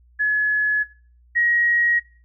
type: tone pair in turn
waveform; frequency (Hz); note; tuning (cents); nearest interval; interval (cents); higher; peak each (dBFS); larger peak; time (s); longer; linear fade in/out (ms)
sine; 1700 / 1894.1; G#6 / A#6; +40 / +27; major second; 187; second; -16; neither; 0.19-0.84 / 1.35-2; neither; 20
effects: noise-tail reverb RT60 0.4 s tail -18 dB re dry + added 60 Hz sine -51 dBFS peak until 2.24 s